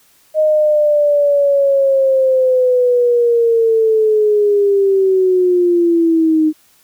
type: linear sweep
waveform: sine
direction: down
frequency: 622.3 to 307.5 Hz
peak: -9 dBFS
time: 0.34-6.53 s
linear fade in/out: 50 ms
effects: white hiss -52 dBFS RMS until 6.83 s